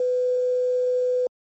sine tone with quantisation, 500 Hz, B4, 21 cents sharp, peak -19 dBFS, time 0-1.27 s, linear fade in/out 2 ms, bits 8, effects MP3 32 kbps

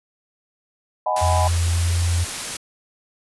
sine chord, G# minor seventh, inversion second, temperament just, 623 / 747.5 / 830.6 / 996.7 Hz, D#5 / F#5 / G#5 / B5, +2 / +17 / 0 / +16 cents, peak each -24 dBFS, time 1.06-1.48 s, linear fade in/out 5 ms
white noise, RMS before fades -28 dBFS, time 1.16-2.57 s, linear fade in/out 5 ms
sine tone with pitch glide, 85.4 to 86.59 Hz, F2 to F2, -38 to -14 cents, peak -17 dBFS, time 1.21-2.25 s, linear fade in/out 20 ms, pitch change +24 cents, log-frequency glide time 1.71-1.9 s
effects resampled to 24000 Hz

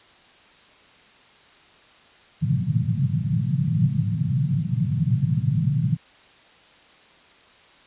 white band-pass noise, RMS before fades -22 dBFS, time 2.41-5.97 s, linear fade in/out 20 ms, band 110 to 170 Hz, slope 48 dB/octave, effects white hiss -52 dBFS RMS until 7.86 s + resampled to 8000 Hz

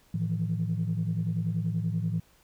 sine tone cluster, 110 / 160.5 / 170.9 Hz, A2 / E3 / F3, 0 / -46 / -37 cents, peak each -30 dBFS, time 0.14-2.2 s, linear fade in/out 5 ms, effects tanh soft clip ceiling -19 dBFS + pink hiss -62 dBFS RMS until 2.43 s

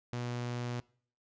sawtooth tone, 121.5 Hz, B2, 28 cents flat, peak -31 dBFS, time 0.13-0.8 s, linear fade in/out 0 ms, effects noise-tail reverb RT60 0.5 s tail -23 dB re dry + resampled to 16000 Hz

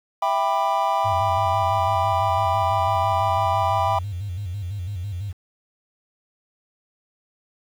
triangle chord, E minor seventh, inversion none, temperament just, 659.3 / 791.1 / 988.9 / 1186.7 Hz, E5 / G5 / B5 / D6, 0 / +16 / +2 / +18 cents, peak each -24 / -21 / -21 / -26 dBFS, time 0.22-3.99 s, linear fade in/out 5 ms
sine tone with vibrato, 95.2 Hz, F#2, 50 cents sharp, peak -26 dBFS, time 1.04-5.33 s, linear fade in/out 20 ms, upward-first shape square, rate 6 Hz, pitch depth 130 cents each way
effects 8-bit

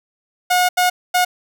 sawtooth tone bursts at uneven times, 723 Hz, F#5, 40 cents flat, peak -9 dBFS, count 3, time 0.5-0.69 / 0.77-0.9 / 1.14-1.25 s, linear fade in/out 10 ms, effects none

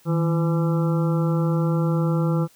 harmonic tone with a mistuned harmonic, 168.8 Hz, E3, 41 cents sharp, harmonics 1 / 2 / 3 / 5 / 6 / 7 / 8, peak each -19 / -28 / -29 / -37 / -41 / -37 / -37 dBFS, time 0.05-2.48 s, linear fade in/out 50 ms, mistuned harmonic 1, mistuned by -96 cents, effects white hiss -56 dBFS RMS until 2.55 s

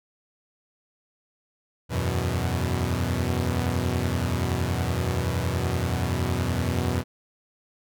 sawtooth chord, E suspended second, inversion none, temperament equal with one note detuned, 82.41 / 93.03 / 123.47 Hz, E2 / F#2 / B2, 0 / +10 / 0 cents, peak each -24 dBFS, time 1.89-7.04 s, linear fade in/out 50 ms, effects none

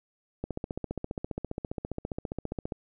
click train, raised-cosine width 2 ms, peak -19 dBFS, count 35, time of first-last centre 0.44-2.722 s, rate 14.9 Hz, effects none

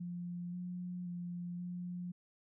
sine tone with pitch steps, 175.3 / 178.9 / 175.3 / 177.6 Hz, F3 / F3 / F3 / F3, +7 / +42 / +7 / +29 cents, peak -39 dBFS, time 0-2.12 s, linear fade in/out 10 ms, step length 530 ms, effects none

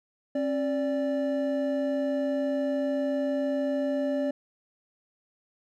triangle tone pair together, 269.8 / 583 Hz, C#4 / D5, -47 / -13 cents, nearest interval octave + minor second, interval 1334 cents, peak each -26 dBFS, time 0.35-4.31 s, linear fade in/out 5 ms, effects none

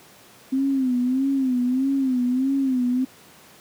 sine tone with vibrato, 260 Hz, C4, 11 cents flat, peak -18 dBFS, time 0.52-3.05 s, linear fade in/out 10 ms, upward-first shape sine, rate 1.6 Hz, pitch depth 97 cents each way, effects pink hiss -49 dBFS RMS until 3.6 s + high-pass 150 Hz 12 dB/octave

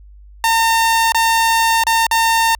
sawtooth tone with dropouts, 909 Hz, A#5, 44 cents flat, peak -8 dBFS, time 0.44-2.55 s, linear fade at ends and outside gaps 1 ms, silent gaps 1.121-1.146 / 1.837-1.868 / 2.067-2.112 s, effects added 50 Hz sine -38 dBFS peak until 2.59 s

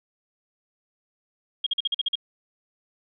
sine tone bursts, 3253 Hz, G#7, 37 cents flat, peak -21 dBFS, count 8, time 1.64-2.155 s, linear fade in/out 5 ms, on 25 ms, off 45 ms, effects none

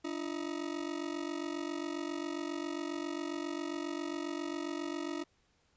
40% pulse ring-modulated tone, 316.7 Hz, D#4, 31 cents sharp, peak -32 dBFS, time 0.04-5.24 s, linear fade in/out 10 ms, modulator 23.7 Hz, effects pink hiss -72 dBFS RMS until 5.76 s + resampled to 16000 Hz

